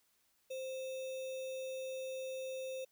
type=tone with sample-and-hold; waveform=sine; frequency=523.3 Hz; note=C5; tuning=in tune; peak=-39 dBFS; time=0.5-2.85 s; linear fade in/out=10 ms; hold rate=3150 Hz; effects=white hiss -75 dBFS RMS until 2.91 s